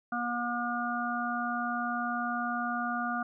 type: harmonic tone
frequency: 240 Hz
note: B3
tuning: 49 cents flat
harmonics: 1 / 3 / 5 / 6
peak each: -35 / -35 / -35 / -35 dBFS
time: 0.12-3.23 s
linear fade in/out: 5 ms
effects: none